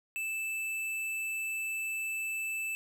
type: tone with tanh clipping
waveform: sine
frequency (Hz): 2637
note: E7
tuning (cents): 0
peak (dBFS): -34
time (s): 0.16-2.75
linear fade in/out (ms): 0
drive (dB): 16
effects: none